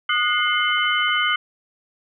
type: tone cluster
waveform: sine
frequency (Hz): 1230 / 1457 / 2114 / 3020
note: D#6 / F#6 / C7 / F#7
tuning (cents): -20 / -27 / +17 / +35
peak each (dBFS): -23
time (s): 0.09-1.36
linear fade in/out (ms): 5
effects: none